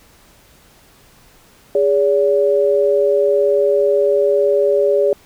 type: tone pair together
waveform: sine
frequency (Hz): 409.5 / 571.4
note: G#4 / D5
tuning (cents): -24 / -48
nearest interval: tritone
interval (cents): 576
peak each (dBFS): -14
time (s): 1.75-5.13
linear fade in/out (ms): 2
effects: pink hiss -49 dBFS RMS until 5.25 s